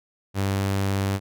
sawtooth tone, 98 Hz, G2, in tune, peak -18 dBFS, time 0.34-1.2 s, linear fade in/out 50 ms, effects none

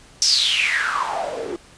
white noise with band-pass filter sweep, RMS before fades -21 dBFS, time 0.22-1.56 s, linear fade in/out 0 ms, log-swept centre 5800 to 330 Hz, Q 8.1, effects pink hiss -48 dBFS RMS until 1.77 s + resampled to 22050 Hz

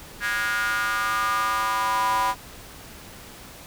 square tone with high-pass filter sweep, 110 Hz, A2, in tune, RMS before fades -24 dBFS, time 0.2-2.35 s, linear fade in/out 50 ms, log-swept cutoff 1600 to 930 Hz, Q 6.2, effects pink hiss -43 dBFS RMS until 3.66 s

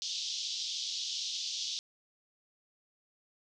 pink band-pass noise, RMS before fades -37 dBFS, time 0.02-1.79 s, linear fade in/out 0 ms, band 3200 to 6200 Hz, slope 48 dB/octave, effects none

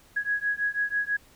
sine beating tone pair, 1661.2 / 1667.3 Hz, G#6 / G#6, 0 / +6 cents, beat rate 6.1 Hz, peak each -28 dBFS, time 0.16-1.17 s, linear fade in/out 10 ms, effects pink hiss -57 dBFS RMS until 1.35 s

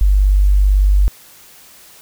sine tone, 49 Hz, G1, in tune, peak -8 dBFS, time 0.01-1.08 s, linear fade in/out 0 ms, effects white hiss -43 dBFS RMS until 2.01 s

